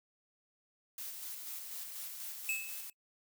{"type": "noise with tremolo", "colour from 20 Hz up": "blue", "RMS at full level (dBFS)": -43, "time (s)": [0.98, 2.9], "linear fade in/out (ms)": 2, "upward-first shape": "square", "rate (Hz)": 4.1, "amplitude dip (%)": 30}
{"type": "tone with exponential decay", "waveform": "square", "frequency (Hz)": 2600, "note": "E7", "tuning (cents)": -24, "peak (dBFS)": -31, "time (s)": [2.49, 2.93], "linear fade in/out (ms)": 1, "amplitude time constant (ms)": 94}
{"effects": ["noise-tail reverb RT60 0.1 s tail -26 dB re dry"]}